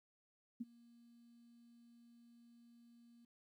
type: tone with ADSR envelope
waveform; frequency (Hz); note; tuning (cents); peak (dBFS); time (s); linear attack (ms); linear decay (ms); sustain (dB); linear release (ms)
sine; 235.7; A#3; +19; -38; 0.6-3.25; 11; 29; -24; 4
effects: 13-bit